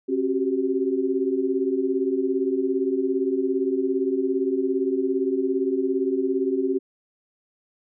sine tone cluster, 269.6 / 372.1 / 389.6 Hz, C#4 / F#4 / G4, -48 / +10 / -11 cents, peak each -25 dBFS, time 0.08-6.79 s, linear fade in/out 20 ms, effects none

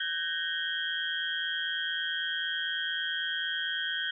sine tone cluster, 1519 / 1628 / 1848 / 3096 / 3260 Hz, F#6 / G#6 / A#6 / G7 / G#7, +45 / -35 / -16 / -22 / -33 cents, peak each -34 / -38 / -39 / -39 / -34 dBFS, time 0-4.11 s, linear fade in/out 5 ms, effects none

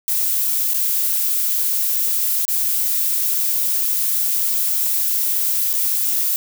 violet noise with dropouts, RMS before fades -19 dBFS, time 0.08-6.36 s, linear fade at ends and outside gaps 0 ms, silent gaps 0.735-0.743 / 2.452-2.48 / 5.731-5.737 s, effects none

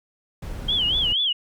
brown noise, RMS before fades -32 dBFS, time 0.42-1.13 s, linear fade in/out 5 ms
sine tone with vibrato, 3145 Hz, G7, 5 cents sharp, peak -19 dBFS, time 0.68-1.33 s, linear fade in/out 10 ms, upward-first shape sine, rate 4.2 Hz, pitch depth 170 cents each way
effects none

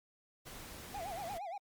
pink noise, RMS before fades -49 dBFS, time 0.45-1.39 s, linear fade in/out 20 ms
triangle tone with vibrato, 740 Hz, F#5, in tune, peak -38 dBFS, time 0.94-1.58 s, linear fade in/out 5 ms, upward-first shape sine, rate 8.6 Hz, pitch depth 200 cents each way
effects Opus 48 kbps

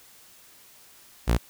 sawtooth tone, 58.27 Hz, A#1, in tune, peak -15 dBFS, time 1.27-1.38 s, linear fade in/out 20 ms, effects white hiss -53 dBFS RMS until 1.49 s

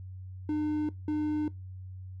triangle tone pair in turn, 302.3 / 302.3 Hz, D#4 / D#4, -50 / -50 cents, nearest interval unison, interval 0 cents, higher neither, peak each -25 dBFS, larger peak neither, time 0.49-0.89 / 1.08-1.48 s, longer neither, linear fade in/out 2 ms, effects noise-tail reverb RT60 0.2 s tail -20 dB re dry + added 93 Hz sine -40 dBFS peak until 2.2 s

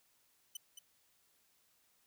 15% pulse tone with echo, 3004 Hz, F#7, 26 cents sharp, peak -34 dBFS, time 0.55-0.57 s, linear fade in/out 5 ms, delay 220 ms, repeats 1, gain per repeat -7 dB, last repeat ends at 0.79 s, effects white hiss -73 dBFS RMS until 2.06 s

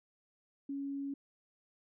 sine tone, 278.3 Hz, C#4, 7 cents sharp, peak -36 dBFS, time 0.69-1.14 s, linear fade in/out 5 ms, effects none

